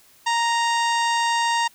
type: harmonic tone with a mistuned harmonic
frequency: 932.3 Hz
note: A#5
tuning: in tune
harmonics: 1 / 2 / 3 / 4 / 5 / 6 / 7 / 8 / 9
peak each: -20 / -26 / -30 / -32 / -34 / -36 / -37 / -38 / -39 dBFS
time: 0.26-1.68 s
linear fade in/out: 10 ms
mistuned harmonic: 4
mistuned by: -17 cents
effects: white hiss -54 dBFS RMS until 1.74 s